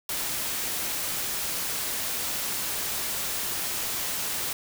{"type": "noise", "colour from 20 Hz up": "white", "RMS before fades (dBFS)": -30, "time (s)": [0.09, 4.53], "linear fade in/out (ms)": 2, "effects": []}